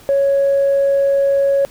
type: tone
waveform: sine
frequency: 554.4 Hz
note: C#5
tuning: in tune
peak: -10 dBFS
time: 0.09-1.65 s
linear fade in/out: 0 ms
effects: tanh soft clip ceiling -8 dBFS + pink hiss -44 dBFS RMS until 1.7 s